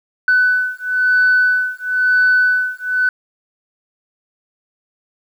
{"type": "beating tone pair", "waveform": "sine", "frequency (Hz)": [1499, 1500], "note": ["F#6", "F#6"], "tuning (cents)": [22, 23], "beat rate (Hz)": 1, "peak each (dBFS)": -14, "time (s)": [0.28, 3.09], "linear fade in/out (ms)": 2, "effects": ["tanh soft clip ceiling -6 dBFS", "8-bit"]}